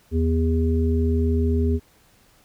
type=harmonic tone; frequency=81.1 Hz; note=E2; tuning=28 cents flat; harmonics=1 / 3 / 5; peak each=-19 / -24 / -26 dBFS; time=0.11-1.8 s; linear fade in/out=50 ms; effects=pink hiss -57 dBFS RMS until 2.44 s